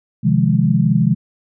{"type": "chord", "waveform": "sine", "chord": "F minor seventh", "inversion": "second", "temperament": "equal", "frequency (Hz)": [130.81, 155.56, 174.61, 207.7], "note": ["C3", "Eb3", "F3", "Ab3"], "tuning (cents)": [0, 0, 0, 0], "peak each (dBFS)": -17, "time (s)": [0.23, 1.15], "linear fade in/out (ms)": 20, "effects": []}